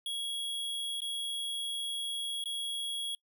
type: tone with dropouts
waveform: square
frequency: 3322 Hz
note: G#7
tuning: in tune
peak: -34 dBFS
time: 0.06-3.15 s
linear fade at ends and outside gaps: 2 ms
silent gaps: 1.005-1.018 / 2.44-2.457 s
effects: noise-tail reverb RT60 0.1 s tail -24 dB re dry